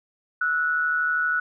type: tone pair together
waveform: sine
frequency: 1318.5 / 1471 Hz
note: E6 / F#6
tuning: 0 / -11 cents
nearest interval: major second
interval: 189 cents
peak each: -29 / -21 dBFS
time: 0.41-1.4 s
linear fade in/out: 5 ms
effects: none